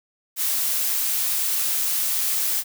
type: noise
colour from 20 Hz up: blue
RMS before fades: -23 dBFS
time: 0.36-2.64 s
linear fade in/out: 50 ms
effects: none